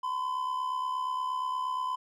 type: tone with amplitude modulation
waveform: triangle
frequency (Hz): 1016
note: B5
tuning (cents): +49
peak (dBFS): -25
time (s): 0.03-1.96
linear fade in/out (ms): 10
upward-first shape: sine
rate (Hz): 68.5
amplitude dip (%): 55
effects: none